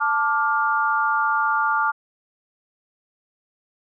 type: chord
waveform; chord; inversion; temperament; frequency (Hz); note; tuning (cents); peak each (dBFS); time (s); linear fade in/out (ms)
sine; D minor; second; just; 881 / 1174.7 / 1409.6; A5 / D6 / F6; +2 / 0 / +16; -23 / -22 / -22; 0-1.92; 20
effects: none